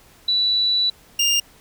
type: tone pair in turn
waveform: sine / 25% pulse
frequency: 3951 / 2806 Hz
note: B7 / F7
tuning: 0 / +8 cents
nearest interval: tritone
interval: 592 cents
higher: first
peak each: -16 / -12 dBFS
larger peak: second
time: 0.28-0.9 / 1.19-1.4 s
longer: first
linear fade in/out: 5 ms
effects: pink hiss -51 dBFS RMS until 1.6 s